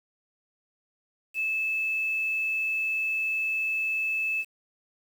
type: tone with quantisation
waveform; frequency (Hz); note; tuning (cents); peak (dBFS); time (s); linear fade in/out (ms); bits
sine; 2617; E7; -13; -25; 1.34-4.45; 50; 8
effects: none